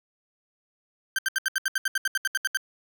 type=tone bursts; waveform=40% pulse; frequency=1565 Hz; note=G6; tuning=3 cents flat; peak=-21 dBFS; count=15; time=1.16-2.572 s; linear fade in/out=2 ms; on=26 ms; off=73 ms; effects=none